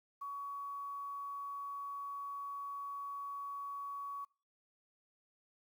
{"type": "tone with quantisation", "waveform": "sine", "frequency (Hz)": 1125, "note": "C#6", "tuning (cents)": 25, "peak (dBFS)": -40, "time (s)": [0.21, 4.25], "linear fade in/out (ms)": 10, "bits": 11, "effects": ["noise-tail reverb RT60 0.4 s tail -23 dB re dry"]}